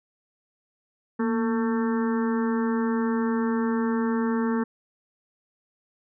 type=harmonic tone with a mistuned harmonic; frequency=223.8 Hz; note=A3; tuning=30 cents sharp; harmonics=1 / 2 / 4 / 5 / 6 / 7 / 8; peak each=-23 / -29 / -35 / -37 / -39 / -40 / -41 dBFS; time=1.19-4.64 s; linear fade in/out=10 ms; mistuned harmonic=1; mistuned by=+70 cents; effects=none